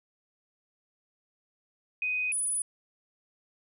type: tone pair in turn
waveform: sine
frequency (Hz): 2500 / 9888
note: D#7 / D#9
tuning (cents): +8 / -12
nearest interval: 2 octaves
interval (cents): 2380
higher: second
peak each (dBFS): -27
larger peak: neither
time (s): 2.02-2.32 / 2.32-2.62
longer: neither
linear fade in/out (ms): 2
effects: none